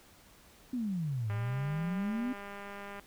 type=exponential two-way sweep; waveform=sine; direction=down then up; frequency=260 to 103.83 to 260 Hz; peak=-31 dBFS; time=0.73-2.33 s; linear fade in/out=5 ms; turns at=1.3 s
type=click train; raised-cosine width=0.5 ms; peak=-30 dBFS; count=342; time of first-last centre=1.3-2.997 s; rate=201 Hz
effects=pink hiss -59 dBFS RMS until 3.06 s